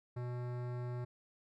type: tone with hard clipping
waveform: sine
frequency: 122.8 Hz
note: B2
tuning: 9 cents flat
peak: -40 dBFS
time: 0.16-1.05 s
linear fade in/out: 10 ms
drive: 18 dB
effects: none